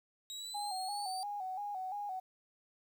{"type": "exponential sweep", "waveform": "30% pulse", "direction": "up", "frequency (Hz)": [3817, 4680], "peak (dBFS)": -39, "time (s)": [0.3, 1.23], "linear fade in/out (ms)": 0}
{"type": "tone with vibrato", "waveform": "sine", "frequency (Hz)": 784, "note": "G5", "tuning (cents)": 0, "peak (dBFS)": -37, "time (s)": [0.54, 2.2], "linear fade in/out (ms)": 10, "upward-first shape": "square", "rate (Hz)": 2.9, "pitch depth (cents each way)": 80}
{"effects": ["11-bit"]}